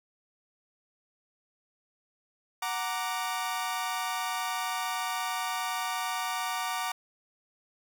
sawtooth chord, Gb augmented, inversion none, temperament equal, 740 / 932.3 / 1174.7 Hz, Gb5 / Bb5 / D6, 0 / 0 / 0 cents, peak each -31 dBFS, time 2.62-6.92 s, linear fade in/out 5 ms, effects none

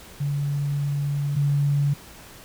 sine tone pair in turn, 142.9 / 142.9 Hz, D3 / D3, -47 / -47 cents, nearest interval unison, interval 0 cents, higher neither, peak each -22 / -18 dBFS, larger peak second, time 0.2-1.36 / 1.36-1.94 s, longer first, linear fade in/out 10 ms, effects pink hiss -45 dBFS RMS until 2.44 s

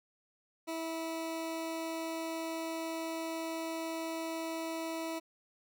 20% pulse tone, 326 Hz, E4, 19 cents flat, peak -31 dBFS, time 0.67-5.2 s, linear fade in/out 20 ms, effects none

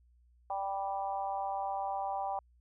harmonic tone, 196 Hz, G3, in tune, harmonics 3 / 4 / 5 / 6, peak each -42 / -34 / -40 / -47 dBFS, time 0.5-2.39 s, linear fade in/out 2 ms, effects added 60 Hz sine -62 dBFS peak until 2.6 s

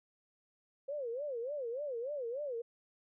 sine tone with vibrato, 523 Hz, C5, 1 cent flat, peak -36 dBFS, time 0.88-2.62 s, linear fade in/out 10 ms, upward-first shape sine, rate 3.4 Hz, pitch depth 230 cents each way, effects none

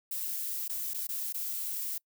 violet noise with dropouts, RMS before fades -35 dBFS, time 0.11-1.98 s, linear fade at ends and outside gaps 5 ms, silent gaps 0.68-0.694 / 0.936-0.943 / 1.07-1.089 / 1.326-1.342 s, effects noise-tail reverb RT60 0.1 s tail -26 dB re dry

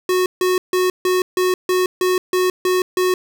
square tone bursts, 367.1 Hz, F#4, 14 cents flat, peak -15 dBFS, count 10, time 0.09-3.14 s, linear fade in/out 2 ms, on 170 ms, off 150 ms, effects none

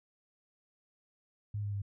sine tone with pitch steps, 103.83 / 102.16 / 100.53 Hz, G#2 / G#2 / G2, 0 / -28 / +44 cents, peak -33 dBFS, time 1.54-1.819 s, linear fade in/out 5 ms, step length 93 ms, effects none

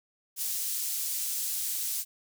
pink high-pass noise, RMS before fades -32 dBFS, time 0.36-2.05 s, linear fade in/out 50 ms, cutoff 7400 Hz, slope 12 dB/octave, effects none

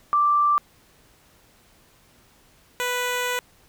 sine / 10% pulse tone pair in turn, 1174.7 / 493.9 Hz, D6 / B4, 0 / 0 cents, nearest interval octave + minor third, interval 1500 cents, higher first, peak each -16 / -15 dBFS, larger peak second, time 0.13-0.58 / 2.8-3.39 s, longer second, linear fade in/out 0 ms, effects pink hiss -57 dBFS RMS until 3.68 s

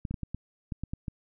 clicks, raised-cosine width 5 ms, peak -21 dBFS, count 9, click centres 0.052 / 0.11 / 0.142 / 0.233 / 0.346 / 0.722 / 0.836 / 0.935 / 1.082 s, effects none

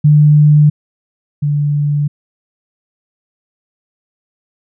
sine tone pair in turn, 149.3 / 146.14 Hz, D3 / D3, +29 / -8 cents, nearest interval unison, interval 37 cents, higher first, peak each -4 / -11 dBFS, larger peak first, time 0.04-0.7 / 1.42-2.08 s, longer neither, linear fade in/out 10 ms, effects none

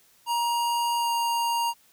square tone with pitch glide, 944 to 936.9 Hz, A#5 to A#5, +22 to +8 cents, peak -24 dBFS, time 0.26-1.74 s, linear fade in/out 50 ms, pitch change -14 cents, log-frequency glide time 0.97-1.1 s, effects white hiss -60 dBFS RMS until 1.92 s

